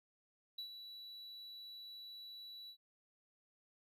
triangle tone with ADSR envelope, 3937 Hz, B7, 6 cents flat, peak -40 dBFS, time 0.58-2.77 s, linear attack 6 ms, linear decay 94 ms, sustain -8 dB, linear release 77 ms, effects none

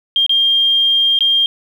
sine tone with dropouts, 3205 Hz, G7, 38 cents sharp, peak -10 dBFS, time 0.16-1.46 s, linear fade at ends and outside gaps 1 ms, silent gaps 0.264-0.294 / 1.189-1.207 s, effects 7-bit

